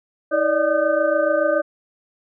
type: tone cluster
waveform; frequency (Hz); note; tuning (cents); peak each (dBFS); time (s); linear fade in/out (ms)
sine; 320.8 / 577 / 604 / 1222 / 1535; E4 / D5 / D5 / D#6 / G6; -47 / -31 / +48 / -32 / -37; -26 / -19 / -20 / -28 / -26; 0.31-1.62; 20
effects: none